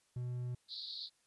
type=tone; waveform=triangle; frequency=123.47 Hz; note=B2; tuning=in tune; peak=-35 dBFS; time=0.16-0.55 s; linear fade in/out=5 ms
type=band-pass noise; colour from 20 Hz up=white; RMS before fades=-45 dBFS; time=0.68-1.1 s; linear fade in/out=50 ms; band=3700 to 4600 Hz; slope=96 dB/octave
effects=white hiss -74 dBFS RMS until 1.26 s + resampled to 24000 Hz